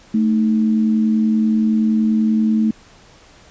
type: tone pair together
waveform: sine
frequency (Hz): 220 / 310.5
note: A3 / D#4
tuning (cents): 0 / -3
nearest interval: tritone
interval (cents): 597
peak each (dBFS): -13 / -24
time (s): 0.14-2.71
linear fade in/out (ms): 5
effects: pink hiss -47 dBFS RMS until 3.5 s + resampled to 16000 Hz